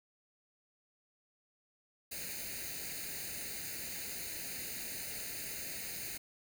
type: noise with comb filter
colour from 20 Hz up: white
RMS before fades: -42 dBFS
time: 2.11-6.18 s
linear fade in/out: 10 ms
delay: 0.45 ms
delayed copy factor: +0.8
effects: none